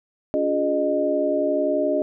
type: tone cluster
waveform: sine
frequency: 284.6 / 356 / 416.9 / 613 Hz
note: C#4 / F4 / G#4 / D#5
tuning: +46 / +33 / +7 / -26 cents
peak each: -25 / -27 / -28 / -21 dBFS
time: 0.34-2.02 s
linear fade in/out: 0 ms
effects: none